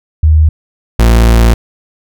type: tone pair in turn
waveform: sine / 40% pulse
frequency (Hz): 77.78 / 57.19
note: D#2 / A#1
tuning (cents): 0 / -32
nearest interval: perfect fourth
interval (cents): 532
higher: first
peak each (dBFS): -3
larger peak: neither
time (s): 0.23-0.49 / 0.99-1.54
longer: second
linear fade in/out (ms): 5
effects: none